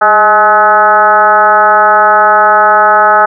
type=tone with frequency modulation; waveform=sine; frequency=1062 Hz; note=C6; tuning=25 cents sharp; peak=-3 dBFS; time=0.01-3.26 s; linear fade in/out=10 ms; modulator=216 Hz; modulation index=2.1; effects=none